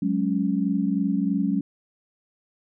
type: chord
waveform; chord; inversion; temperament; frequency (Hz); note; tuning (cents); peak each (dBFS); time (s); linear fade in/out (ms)
sine; F# suspended second; none; just; 185 / 208.1 / 277.5; F#3 / G#3 / C#4; 0 / +4 / +2; -25; 0.02-1.61; 5
effects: none